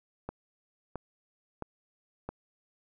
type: click train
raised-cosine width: 1 ms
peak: -22 dBFS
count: 4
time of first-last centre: 0.29-2.29 s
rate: 1.5 Hz
effects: none